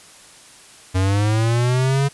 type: linear sweep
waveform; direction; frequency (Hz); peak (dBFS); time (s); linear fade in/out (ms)
square; up; 91.8 to 141.4; -16; 0.94-2.09; 20
effects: white hiss -45 dBFS RMS until 2.13 s + resampled to 24000 Hz